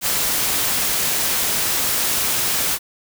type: noise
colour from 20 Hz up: white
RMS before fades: -20 dBFS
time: 0.01-2.79 s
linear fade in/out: 50 ms
effects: none